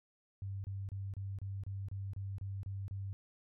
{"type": "tone bursts", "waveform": "sine", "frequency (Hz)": 98, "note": "G2", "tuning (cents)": 0, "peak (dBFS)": -38, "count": 11, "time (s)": [0.42, 3.13], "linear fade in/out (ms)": 0, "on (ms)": 220, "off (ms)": 29, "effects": []}